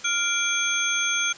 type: tone cluster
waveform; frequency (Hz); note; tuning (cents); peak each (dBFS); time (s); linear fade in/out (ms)
sine; 1396 / 2344 / 3350 / 6300; F6 / D7 / G#7 / G8; -1 / -4 / +14 / +8; -27; 0.04-1.33; 10
effects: white hiss -43 dBFS RMS until 1.37 s + resampled to 16000 Hz